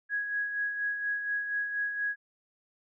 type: tone with tremolo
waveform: sine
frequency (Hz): 1661.2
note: G#6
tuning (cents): 0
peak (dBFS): -27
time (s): 0.09-2.16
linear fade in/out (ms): 50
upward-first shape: sine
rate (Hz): 4.2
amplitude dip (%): 50
effects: none